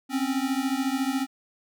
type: beating tone pair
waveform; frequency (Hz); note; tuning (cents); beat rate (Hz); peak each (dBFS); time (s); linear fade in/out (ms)
square; 260 / 274; C4 / C#4; -11 / -20; 14; -28; 0.09-1.27; 50
effects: none